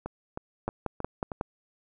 two click trains, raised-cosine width 1 ms, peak -20 / -15 dBFS, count 5 / 5, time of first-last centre 0.06-1.318 / 0.68-1.411 s, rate 3.18 / 5.47 Hz, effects none

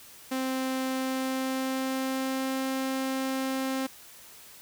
sawtooth tone with pitch glide, 261.6 to 264.9 Hz, C4 to C4, 0 to +22 cents, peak -24 dBFS, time 0.31-3.87 s, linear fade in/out 10 ms, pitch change +22 cents, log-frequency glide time 0.87-2.65 s, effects white hiss -50 dBFS RMS until 4.61 s

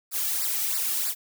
blue noise with flanger, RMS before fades -27 dBFS, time 0.11-1.15 s, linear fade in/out 50 ms, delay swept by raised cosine 0.31 to 2.01 ms, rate 3.1 Hz, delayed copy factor -0.9, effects none

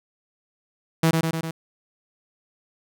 sawtooth tone with echo, 162.6 Hz, E3, 23 cents flat, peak -12 dBFS, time 1.03-1.11 s, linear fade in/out 5 ms, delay 100 ms, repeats 4, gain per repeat -3 dB, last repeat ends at 1.51 s, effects none

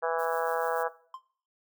harmonic tone, 164.81 Hz, E3, in tune, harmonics 3 / 4 / 5 / 6 / 7 / 8 / 9 / 10, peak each -30 / -32 / -34 / -36 / -37 / -38 / -39 / -40 dBFS, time 0.02-0.89 s, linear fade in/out 20 ms
violet noise with tremolo, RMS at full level -47 dBFS, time 0.18-0.84 s, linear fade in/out 20 ms, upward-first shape square, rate 6.9 Hz, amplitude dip 35%
triangle tone with exponential decay, 1046.5 Hz, C6, in tune, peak -32 dBFS, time 1.14-1.23 s, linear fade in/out 2 ms, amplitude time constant 19 ms
effects noise-tail reverb RT60 0.5 s tail -19 dB re dry

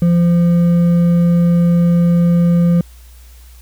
triangle tone with hard clipping, 172.2 Hz, F3, 24 cents flat, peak -10 dBFS, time 0.02-2.81 s, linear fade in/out 2 ms, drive 8 dB, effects added 60 Hz sine -37 dBFS peak until 3.61 s + white hiss -48 dBFS RMS until 3.61 s

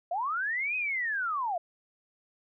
sine linear two-way sweep, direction up then down, 653 to 2543 to 653 Hz, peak -28 dBFS, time 0.11-1.58 s, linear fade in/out 5 ms, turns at 0.76 s, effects none

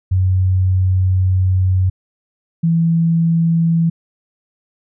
sine tone pair in turn, 93.1 / 165.89 Hz, F#2 / E3, +11 / +11 cents, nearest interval minor seventh, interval 1000 cents, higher second, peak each -11 dBFS, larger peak neither, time 0.11-1.9 / 2.63-3.9 s, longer first, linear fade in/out 10 ms, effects none

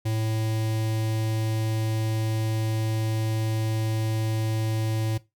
square tone with notch filter, 110.3 Hz, A2, 5 cents sharp, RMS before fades -26 dBFS, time 0.05-5.18 s, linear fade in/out 10 ms, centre 1300 Hz, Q 1.4, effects noise-tail reverb RT60 0.2 s tail -17 dB re dry

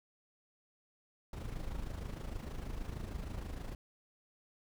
brown noise with amplitude modulation, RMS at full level -39 dBFS, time 1.33-3.75 s, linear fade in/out 2 ms, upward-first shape sine, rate 26.4 Hz, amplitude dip 60%, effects none

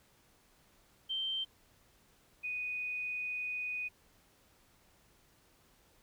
sine tone pair in turn, 3130 / 2484 Hz, G7 / D#7, -3 / -3 cents, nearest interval major third, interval 400 cents, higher first, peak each -33 / -35 dBFS, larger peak first, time 1.09-1.45 / 2.43-3.89 s, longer second, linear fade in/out 20 ms, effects pink hiss -67 dBFS RMS until 6.02 s

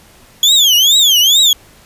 35% pulse tone with vibrato, 3322 Hz, G#7, in tune, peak -5 dBFS, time 0.43-1.53 s, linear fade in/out 2 ms, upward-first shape triangle, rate 2.3 Hz, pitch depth 280 cents each way, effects pink hiss -44 dBFS RMS until 1.85 s + resampled to 32000 Hz

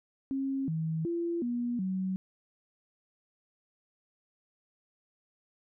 sine tone with pitch steps, 270.3 / 160.3 / 340.6 / 240.8 / 188.1 Hz, C#4 / E3 / F4 / B3 / F#3, -44 / -48 / -43 / -44 / +29 cents, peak -29 dBFS, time 0.31-2.16 s, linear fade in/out 0 ms, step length 370 ms, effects none

